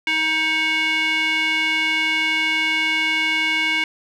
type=tone with band-pass filter; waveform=square; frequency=316.3 Hz; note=D#4; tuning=29 cents sharp; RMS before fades=-20 dBFS; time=0.07-3.84 s; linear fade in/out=2 ms; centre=2400 Hz; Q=4.9; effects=none